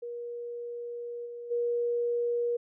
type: tone with level steps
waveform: sine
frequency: 476.7 Hz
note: A#4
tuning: 39 cents sharp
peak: -35 / -38 / -26 dBFS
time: 0.02-2.57 s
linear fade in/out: 10 ms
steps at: 1.25 / 1.5 s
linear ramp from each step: 20 ms
effects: none